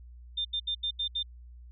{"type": "tone bursts at uneven times", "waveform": "sine", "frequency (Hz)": 3599, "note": "A7", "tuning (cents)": 38, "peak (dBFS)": -28, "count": 6, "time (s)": [[0.37, 0.45], [0.53, 0.6], [0.67, 0.75], [0.83, 0.91], [0.99, 1.08], [1.15, 1.23]], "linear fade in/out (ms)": 10, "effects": ["added 60 Hz sine -46 dBFS peak until 1.71 s"]}